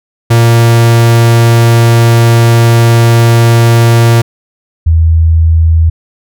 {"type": "tone pair in turn", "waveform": ["45% pulse", "sine"], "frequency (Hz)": [116.54, 81.32], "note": ["A#2", "E2"], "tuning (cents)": [0, -23], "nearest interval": "tritone", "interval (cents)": 623, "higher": "first", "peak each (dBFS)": -3, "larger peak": "neither", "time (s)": [[0.3, 4.22], [4.86, 5.9]], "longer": "first", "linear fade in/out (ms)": 10, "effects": []}